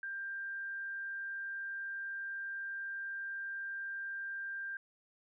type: tone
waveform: sine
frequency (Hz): 1588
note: G6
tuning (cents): +22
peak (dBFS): -38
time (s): 0.03-4.77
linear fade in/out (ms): 2
effects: none